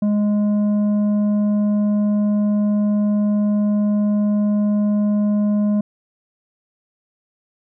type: tone with tanh clipping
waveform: triangle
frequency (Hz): 207.7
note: G#3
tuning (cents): 0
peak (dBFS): -16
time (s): 0.02-5.81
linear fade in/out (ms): 5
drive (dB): 11
effects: none